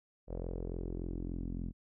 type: tone with low-pass filter sweep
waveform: sawtooth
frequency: 43.48 Hz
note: F1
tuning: 7 cents flat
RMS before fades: -39 dBFS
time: 0.27-1.73 s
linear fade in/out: 50 ms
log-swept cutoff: 550 to 230 Hz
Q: 3
effects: none